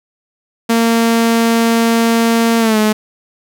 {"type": "tone with pitch glide", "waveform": "sawtooth", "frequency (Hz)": [229.7, 214.3], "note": ["A#3", "A3"], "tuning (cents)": [-25, -45], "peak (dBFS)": -6, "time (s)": [0.69, 2.93], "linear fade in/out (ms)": 10, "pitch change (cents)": -120, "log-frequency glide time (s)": [2.59, 2.78], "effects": []}